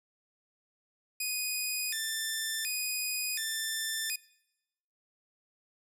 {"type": "tone with vibrato", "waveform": "10% pulse", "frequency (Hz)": 2100, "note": "C7", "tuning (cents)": 6, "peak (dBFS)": -23, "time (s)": [1.2, 4.16], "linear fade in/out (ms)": 5, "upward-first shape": "square", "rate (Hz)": 0.69, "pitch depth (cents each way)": 290, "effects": ["noise-tail reverb RT60 0.9 s tail -23 dB re dry"]}